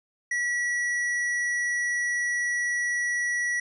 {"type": "tone with tanh clipping", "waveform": "triangle", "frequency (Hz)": 1936, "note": "B6", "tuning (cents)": -35, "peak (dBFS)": -26, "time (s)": [0.31, 3.6], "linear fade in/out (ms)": 5, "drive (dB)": 14, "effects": ["resampled to 24000 Hz"]}